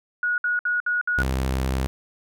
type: tone bursts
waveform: sine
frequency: 1454 Hz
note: F#6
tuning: 31 cents flat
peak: -20 dBFS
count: 5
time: 0.23-1.224 s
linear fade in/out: 2 ms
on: 150 ms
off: 61 ms
type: tone with vibrato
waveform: sawtooth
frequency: 65.41 Hz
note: C2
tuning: in tune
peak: -18 dBFS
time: 1.18-1.87 s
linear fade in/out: 0 ms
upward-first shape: square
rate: 11 Hz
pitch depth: 9 cents each way
effects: none